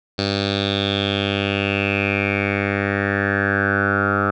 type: tone with low-pass filter sweep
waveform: 10% pulse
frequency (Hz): 100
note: G2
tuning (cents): +35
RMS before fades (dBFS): -20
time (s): 0.18-4.31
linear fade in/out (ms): 10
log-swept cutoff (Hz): 4300 to 1300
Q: 7.4
effects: none